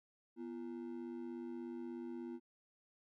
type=ring-modulated tone; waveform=triangle; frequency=293.7 Hz; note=D4; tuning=in tune; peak=-38 dBFS; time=0.36-2.4 s; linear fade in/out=50 ms; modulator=48.3 Hz; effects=none